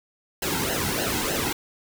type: noise with flanger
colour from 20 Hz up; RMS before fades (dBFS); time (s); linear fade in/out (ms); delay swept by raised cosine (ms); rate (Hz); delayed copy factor
pink; -26; 0.42-1.53; 5; 0.85 to 1.74; 3.3; -0.8
effects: none